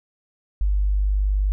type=tone; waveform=sine; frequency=49.71 Hz; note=G1; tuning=25 cents sharp; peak=-17 dBFS; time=0.61-1.52 s; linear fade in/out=0 ms; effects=none